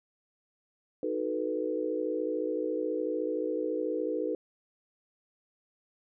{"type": "chord", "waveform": "sine", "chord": "B dominant seventh", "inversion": "first", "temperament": "equal", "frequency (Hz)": [311.1, 370, 440, 493.9], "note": ["D#4", "F#4", "A4", "B4"], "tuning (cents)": [0, 0, 0, 0], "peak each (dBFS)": [-34, -37, -34, -33], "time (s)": [1.03, 4.35], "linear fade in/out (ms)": 2, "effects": []}